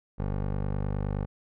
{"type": "tone with low-pass filter", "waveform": "15% pulse", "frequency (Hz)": 49.66, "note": "G1", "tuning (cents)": 23, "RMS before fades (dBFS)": -30, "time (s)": [0.18, 1.26], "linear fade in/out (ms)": 20, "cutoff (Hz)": 1100, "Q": 0.61, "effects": []}